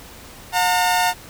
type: tone pair together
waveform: sawtooth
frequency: 720 / 908 Hz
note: F#5 / A#5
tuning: -47 / -46 cents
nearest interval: major third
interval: 401 cents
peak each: -15 dBFS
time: 0.52-1.14 s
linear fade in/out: 50 ms
effects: pink hiss -41 dBFS RMS until 1.29 s